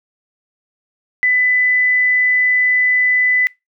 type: tone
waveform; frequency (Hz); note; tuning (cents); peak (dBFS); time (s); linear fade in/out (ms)
sine; 1999; B6; +20; -11; 1.23-3.47; 0
effects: noise-tail reverb RT60 0.2 s tail -23 dB re dry